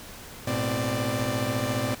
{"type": "tone cluster", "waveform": "sawtooth", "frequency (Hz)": [108.2, 122.8, 259.7, 590], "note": ["A2", "B2", "C4", "D5"], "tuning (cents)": [-29, -9, -13, 8], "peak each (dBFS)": -27, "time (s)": [0.47, 1.95], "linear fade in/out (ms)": 5, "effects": ["pink hiss -43 dBFS RMS until 2 s"]}